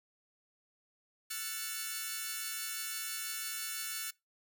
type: chord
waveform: 5% pulse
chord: F# minor seventh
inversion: third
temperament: equal with one note detuned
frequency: 1343.1 / 1480 / 1760 / 2217 Hz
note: E6 / F#6 / A6 / C#7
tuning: +32 / 0 / 0 / 0 cents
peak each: -32 dBFS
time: 1.3-4.11 s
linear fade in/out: 10 ms
effects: noise-tail reverb RT60 0.2 s tail -22 dB re dry